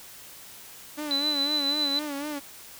sawtooth tone with vibrato, 289.8 Hz, D4, 23 cents flat, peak -27 dBFS, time 0.97-2.4 s, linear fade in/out 20 ms, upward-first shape sine, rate 4 Hz, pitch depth 77 cents each way
sine tone with tremolo, 4000 Hz, B7, 21 cents sharp, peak -22 dBFS, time 1.11-1.99 s, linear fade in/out 0 ms, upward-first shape triangle, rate 7.3 Hz, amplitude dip 45%
effects white hiss -46 dBFS RMS until 2.79 s

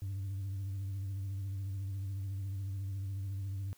sine tone with vibrato, 97.5 Hz, G2, 9 cents flat, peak -33 dBFS, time 0.02-3.73 s, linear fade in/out 0 ms, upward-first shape triangle, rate 14 Hz, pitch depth 60 cents each way, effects tanh soft clip ceiling -34 dBFS + white hiss -65 dBFS RMS until 3.77 s

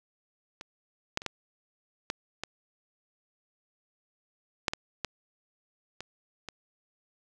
clicks, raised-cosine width 0.2 ms, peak -24 / -10 / -25 / -13 / -13 / -16 / -7 / -14 / -13 / -21 / -21 dBFS, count 11, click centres 0.611 / 1.174 / 1.219 / 1.263 / 2.101 / 2.436 / 4.682 / 4.735 / 5.047 / 6.006 / 6.487 s, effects none

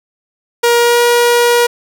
sawtooth tone with pitch glide, 473.8 to 478.5 Hz, A#4 to A#4, +28 to +45 cents, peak -4 dBFS, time 0.63-1.67 s, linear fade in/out 10 ms, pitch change +17 cents, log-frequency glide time 0.78-1.01 s, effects none

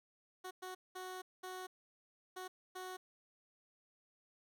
15% pulse tone bursts at uneven times, 370 Hz, F#4, in tune, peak -38 dBFS, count 6, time 0.44-0.51 / 0.62-0.75 / 0.95-1.22 / 1.43-1.67 / 2.36-2.48 / 2.75-2.97 s, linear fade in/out 10 ms, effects none

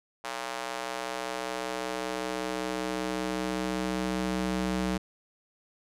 square tone with high-pass filter sweep, 62.6 Hz, B1, 24 cents sharp, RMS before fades -32 dBFS, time 0.24-4.98 s, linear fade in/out 10 ms, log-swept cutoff 790 to 160 Hz, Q 1.1, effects low-pass 10000 Hz 12 dB/octave

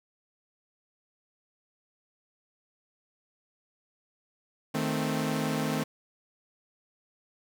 sawtooth chord, A diminished, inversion second, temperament equal, 155.56 / 220 / 261.6 Hz, Eb3 / A3 / C4, 0 / 0 / 0 cents, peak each -28 dBFS, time 4.74-5.84 s, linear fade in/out 10 ms, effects none

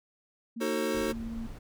sine tone with pitch glide, 230.1 to 228.1 Hz, A#3 to A#3, -22 to -37 cents, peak -35 dBFS, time 0.56-1.47 s, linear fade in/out 10 ms, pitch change -15 cents, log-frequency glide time 0.72-1.31 s
square chord, D# diminished seventh, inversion none, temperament just, 311.1 / 373.4 / 448 / 537.6 Hz, D#4 / F#4 / A4 / C5, 0 / +16 / +31 / +47 cents, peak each -35 dBFS, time 0.6-1.13 s, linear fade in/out 20 ms
brown noise, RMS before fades -42 dBFS, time 0.93-1.59 s, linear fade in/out 10 ms
effects none

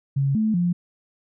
sine tone with pitch steps, 137.9 / 217.7 / 175.3 Hz, C#3 / A3 / F3, -9 / -18 / +7 cents, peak -18 dBFS, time 0.16-0.73 s, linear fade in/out 10 ms, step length 190 ms, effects none

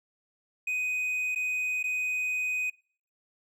triangle tone with dropouts, 2500 Hz, D#7, 8 cents sharp, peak -26 dBFS, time 0.67-2.7 s, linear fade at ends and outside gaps 5 ms, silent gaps 1.349-1.358 / 1.829-1.839 s, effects noise-tail reverb RT60 0.5 s tail -23 dB re dry

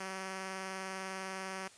5% pulse tone with vibrato, 190 Hz, F#3, 46 cents sharp, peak -28 dBFS, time 0-1.68 s, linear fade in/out 5 ms, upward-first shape square, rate 20 Hz, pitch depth 16 cents each way, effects white hiss -58 dBFS RMS until 1.77 s + resampled to 22050 Hz

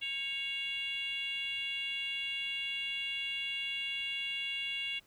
sine tone with frequency modulation, 2792 Hz, F7, 1 cent flat, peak -33 dBFS, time 0.01-5 s, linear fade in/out 20 ms, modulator 584 Hz, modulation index 1, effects tanh soft clip ceiling -29 dBFS + pink hiss -66 dBFS RMS until 5.06 s

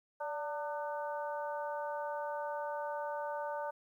harmonic tone with a mistuned harmonic, 300 Hz, D4, 37 cents sharp, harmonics 2 / 3 / 4 / 5, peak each -39 / -39 / -48 / -47 dBFS, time 0.2-3.71 s, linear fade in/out 10 ms, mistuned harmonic 2, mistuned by -52 cents, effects 12-bit

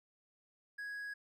triangle tone, 1661.2 Hz, G#6, in tune, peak -39 dBFS, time 0.78-1.14 s, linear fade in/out 10 ms, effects none

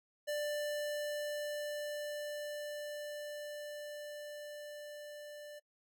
square tone with level ramp, 591 Hz, D5, 11 cents sharp, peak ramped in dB -35 to -48 dBFS, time 0.27-5.6 s, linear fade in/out 20 ms, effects noise-tail reverb RT60 0.1 s tail -23 dB re dry

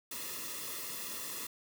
white noise with comb filter, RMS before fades -41 dBFS, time 0.11-1.47 s, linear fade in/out 5 ms, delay 1.3 ms, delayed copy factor -0.8, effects none

